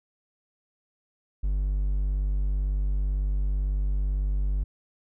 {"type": "tone", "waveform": "triangle", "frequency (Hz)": 49, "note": "G1", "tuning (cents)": 0, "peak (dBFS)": -21, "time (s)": [1.43, 4.64], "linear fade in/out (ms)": 10, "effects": []}